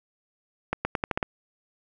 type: accelerating click train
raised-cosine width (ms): 0.5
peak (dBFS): -10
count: 7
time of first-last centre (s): 0.73-1.228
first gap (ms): 120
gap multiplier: 0.85
effects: none